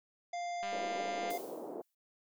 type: harmonic tone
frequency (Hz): 698.5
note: F5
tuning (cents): 0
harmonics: 1 / 3 / 5 / 7 / 9 / 10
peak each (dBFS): -36 / -47 / -56 / -56 / -57 / -60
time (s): 0.33-1.38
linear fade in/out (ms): 5
type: click train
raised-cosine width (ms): 0.3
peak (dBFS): -29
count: 136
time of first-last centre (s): 0.63-1.308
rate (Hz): 199
type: band-pass noise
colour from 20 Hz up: pink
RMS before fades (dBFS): -43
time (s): 0.72-1.82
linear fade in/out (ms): 10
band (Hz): 320 to 690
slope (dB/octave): 24
type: noise with exponential decay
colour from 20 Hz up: blue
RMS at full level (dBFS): -45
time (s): 1.3-1.95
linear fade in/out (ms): 5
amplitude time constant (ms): 140
effects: none